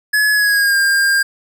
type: tone with pitch glide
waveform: square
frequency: 1700 to 1604.6 Hz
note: G#6 to G6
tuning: +40 to +40 cents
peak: -12 dBFS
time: 0.13-1.23 s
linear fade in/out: 10 ms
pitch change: -100 cents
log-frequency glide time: 0.32-0.76 s
effects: none